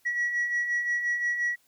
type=beating tone pair; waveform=sine; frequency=1922 / 1927.7 Hz; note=B6 / B6; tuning=-48 / -42 cents; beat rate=5.7 Hz; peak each=-32 / -24 dBFS; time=0.05-1.56 s; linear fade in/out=20 ms; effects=tanh soft clip ceiling -22 dBFS + white hiss -66 dBFS RMS until 1.67 s